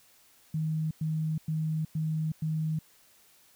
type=tone bursts; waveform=sine; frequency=157.2 Hz; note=D#3; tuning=18 cents sharp; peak=-27 dBFS; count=5; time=0.54-2.79 s; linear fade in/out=5 ms; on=370 ms; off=100 ms; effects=white hiss -61 dBFS RMS until 3.55 s